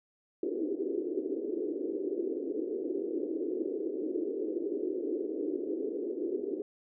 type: band-pass noise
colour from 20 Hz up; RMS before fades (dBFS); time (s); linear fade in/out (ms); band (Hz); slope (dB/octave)
pink; -34; 0.43-6.62; 2; 310 to 430; 48
effects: none